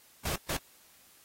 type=noise bursts at uneven times; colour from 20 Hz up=pink; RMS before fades=-33 dBFS; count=2; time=0.25-0.36 / 0.49-0.57 s; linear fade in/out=5 ms; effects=white hiss -60 dBFS RMS until 1.24 s + AAC 48 kbps